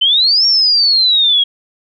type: exponential two-way sweep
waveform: sine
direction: up then down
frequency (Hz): 3008 to 5570 to 3266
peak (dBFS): -8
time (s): 0.01-1.44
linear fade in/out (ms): 10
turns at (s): 0.46
effects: none